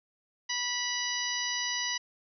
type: harmonic tone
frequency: 980 Hz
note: B5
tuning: 14 cents flat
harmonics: 1 / 2 / 3 / 4 / 5 / 6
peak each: -41 / -35 / -36 / -39 / -36 / -36 dBFS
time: 0.49-1.98 s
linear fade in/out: 10 ms
effects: none